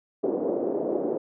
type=band-pass noise; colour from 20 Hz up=pink; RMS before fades=-27 dBFS; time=0.23-1.18 s; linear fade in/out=10 ms; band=300 to 530 Hz; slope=24 dB/octave; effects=none